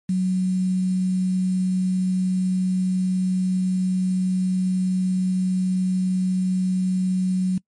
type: tone with quantisation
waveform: sine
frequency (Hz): 185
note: F#3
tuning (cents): 0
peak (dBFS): -18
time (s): 0.09-7.58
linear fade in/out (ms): 5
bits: 7
effects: noise-tail reverb RT60 0.1 s tail -24 dB re dry + MP3 48 kbps